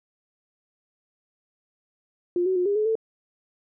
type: tone with pitch steps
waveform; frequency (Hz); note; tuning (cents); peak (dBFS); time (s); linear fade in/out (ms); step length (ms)
sine; 352.4 / 374.8 / 359.4 / 405.1 / 427.2 / 445; F4 / F#4 / F4 / G#4 / G#4 / A4; +16 / +22 / +50 / -43 / +49 / +20; -20; 2.36-2.954; 2; 99
effects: none